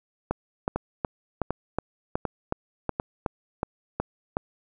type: two click trains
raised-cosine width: 1 ms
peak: -12 / -11 dBFS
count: 4 / 12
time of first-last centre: 0.76-2.999 / 0.31-4.369 s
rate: 1.34 / 2.71 Hz
effects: none